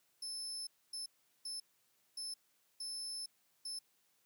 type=tone bursts at uneven times; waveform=30% pulse; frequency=5260 Hz; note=E8; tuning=5 cents flat; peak=-37 dBFS; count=6; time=0.22-0.67 / 0.93-1.06 / 1.45-1.6 / 2.17-2.34 / 2.8-3.26 / 3.65-3.79 s; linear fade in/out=5 ms; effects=white hiss -75 dBFS RMS until 4.25 s + high-pass 100 Hz 12 dB/octave